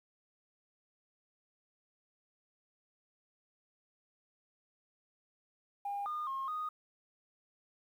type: tone with pitch steps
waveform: sine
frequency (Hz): 807 / 1218 / 1074 / 1240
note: G#5 / D#6 / C6 / D#6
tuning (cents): -50 / -37 / +45 / -6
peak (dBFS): -34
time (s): 5.85-6.69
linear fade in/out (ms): 5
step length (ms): 210
effects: tanh soft clip ceiling -31 dBFS + 11-bit